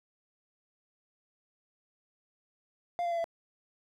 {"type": "tone with pitch steps", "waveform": "triangle", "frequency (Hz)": [698.5, 688.9, 679.4, 670], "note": ["F5", "F5", "F5", "E5"], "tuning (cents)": [0, -24, -48, 28], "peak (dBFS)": -27, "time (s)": [2.99, 3.242], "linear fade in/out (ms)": 0, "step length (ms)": 63, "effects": []}